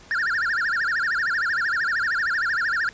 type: tone with vibrato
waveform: triangle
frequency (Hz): 1592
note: G6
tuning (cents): +26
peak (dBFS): -19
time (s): 0.11-2.89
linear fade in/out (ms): 0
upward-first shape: sine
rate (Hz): 13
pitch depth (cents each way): 270
effects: pink hiss -48 dBFS RMS until 2.93 s + resampled to 16000 Hz